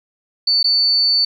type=tone with dropouts; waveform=sine; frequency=4500 Hz; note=C#8; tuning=25 cents sharp; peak=-12 dBFS; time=0.47-1.25 s; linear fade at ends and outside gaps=5 ms; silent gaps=0.63-0.642 s; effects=8-bit